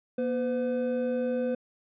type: tone pair together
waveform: triangle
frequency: 239.3 / 507.1 Hz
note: A#3 / B4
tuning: +46 / +46 cents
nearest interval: octave + minor second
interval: 1300 cents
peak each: -28 / -26 dBFS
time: 0.18-1.55 s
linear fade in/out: 5 ms
effects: resampled to 8000 Hz

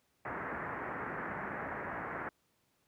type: low-pass noise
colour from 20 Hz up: white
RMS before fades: -40 dBFS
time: 0.25-2.29 s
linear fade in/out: 2 ms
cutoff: 1900 Hz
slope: 48 dB/octave
effects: pink hiss -75 dBFS RMS until 2.87 s + high-pass 80 Hz 12 dB/octave

